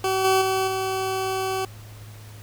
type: tone with level steps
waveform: 20% pulse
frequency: 380.4 Hz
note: F#4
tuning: 48 cents sharp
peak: -16 / -12 / -16 / -19 dBFS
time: 0.04-1.65 s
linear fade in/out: 2 ms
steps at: 0.24 / 0.41 / 0.67 s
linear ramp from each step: 10 ms
effects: added 106 Hz sine -40 dBFS peak until 2.42 s + pink hiss -48 dBFS RMS until 2.42 s